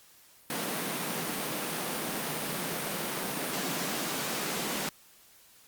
pink high-pass noise, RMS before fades -33 dBFS, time 0.5-4.89 s, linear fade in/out 2 ms, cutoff 150 Hz, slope 48 dB/octave, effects white hiss -58 dBFS RMS until 5.67 s + Opus 48 kbps

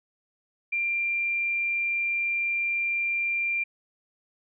sine tone, 2378 Hz, D7, 21 cents sharp, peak -24 dBFS, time 0.72-3.64 s, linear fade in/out 10 ms, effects none

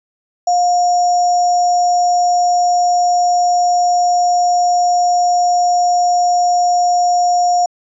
sine tone with sample-and-hold, 710 Hz, F5, 28 cents sharp, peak -10 dBFS, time 0.47-7.66 s, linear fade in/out 5 ms, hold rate 6300 Hz, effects resampled to 22050 Hz

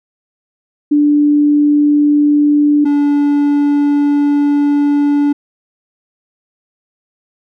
sine / triangle tone pair in turn, 293.7 / 288.8 Hz, D4 / D4, 0 / -29 cents, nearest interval unison, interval 29 cents, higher first, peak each -7 dBFS, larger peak neither, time 0.91-2.85 / 2.85-5.33 s, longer second, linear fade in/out 10 ms, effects none

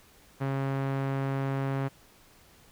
sawtooth tone with low-pass filter, 136.1 Hz, C#3, 31 cents flat, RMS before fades -30 dBFS, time 0.4-1.89 s, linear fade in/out 20 ms, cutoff 1800 Hz, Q 0.87, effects pink hiss -58 dBFS RMS until 2.71 s

